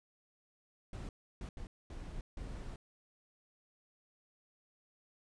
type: noise bursts at uneven times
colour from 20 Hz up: brown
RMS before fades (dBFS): -44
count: 5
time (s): 0.93-1.09 / 1.41-1.49 / 1.57-1.67 / 1.9-2.21 / 2.37-2.76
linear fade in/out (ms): 2
effects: resampled to 22050 Hz